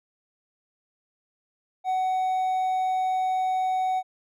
triangle tone with hard clipping, 748 Hz, F#5, 19 cents sharp, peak -23 dBFS, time 1.84-4.03 s, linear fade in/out 50 ms, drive 5 dB, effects none

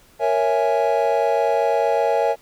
triangle chord, A# half-diminished seventh, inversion none, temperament equal, 466.2 / 554.4 / 659.3 / 830.6 Hz, A#4 / C#5 / E5 / G#5, 0 / 0 / 0 / 0 cents, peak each -20 dBFS, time 0.19-2.36 s, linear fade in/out 50 ms, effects pink hiss -53 dBFS RMS until 2.41 s

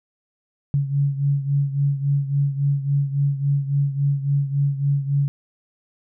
sine beating tone pair, 140 / 143.6 Hz, C#3 / D3, +18 / -39 cents, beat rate 3.6 Hz, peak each -19 / -24 dBFS, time 0.74-5.28 s, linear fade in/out 0 ms, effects none

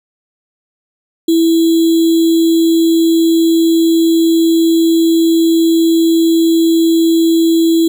sine tone with sample-and-hold, 329.6 Hz, E4, in tune, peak -7 dBFS, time 1.28-7.88 s, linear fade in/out 5 ms, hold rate 3675 Hz, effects none

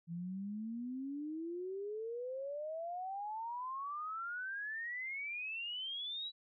sine exponential sweep, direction up, 164.9 to 3951 Hz, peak -39 dBFS, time 0.07-6.32 s, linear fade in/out 50 ms, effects none

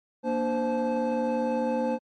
triangle tone cluster, 234.8 / 294.4 / 520 / 865 Hz, A#3 / D4 / C5 / A5, +13 / +4 / -11 / -30 cents, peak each -26 / -32 / -25 / -30 dBFS, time 0.23-1.99 s, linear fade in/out 50 ms, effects tanh soft clip ceiling -14 dBFS + MP3 48 kbps

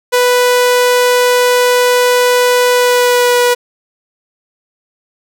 sawtooth tone with pitch glide, 493.9 to 488.2 Hz, B4 to B4, 0 to -20 cents, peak -4 dBFS, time 0.12-3.55 s, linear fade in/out 20 ms, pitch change -20 cents, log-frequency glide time 2.72-3.41 s, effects none

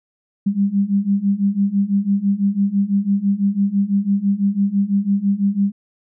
sine beating tone pair, 196 / 202 Hz, G3 / G#3, 0 / -48 cents, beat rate 6 Hz, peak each -19 / -17 dBFS, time 0.46-5.72 s, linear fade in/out 10 ms, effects none

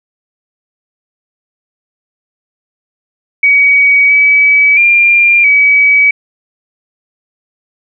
sine tone with pitch steps, 2261 / 2285 / 2392 / 2277 Hz, C#7 / D7 / D7 / C#7, +34 / -48 / +31 / +46 cents, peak -4 dBFS, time 3.43-6.11 s, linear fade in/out 5 ms, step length 670 ms, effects none

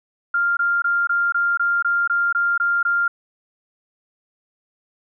sine tone bursts, 1396.9 Hz, F6, in tune, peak -16 dBFS, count 11, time 0.34-3.08 s, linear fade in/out 5 ms, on 230 ms, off 21 ms, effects none

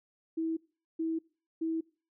sine tone bursts, 324.6 Hz, E4, 27 cents flat, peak -29 dBFS, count 3, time 0.37-1.81 s, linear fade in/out 10 ms, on 200 ms, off 420 ms, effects noise-tail reverb RT60 0.4 s tail -24 dB re dry

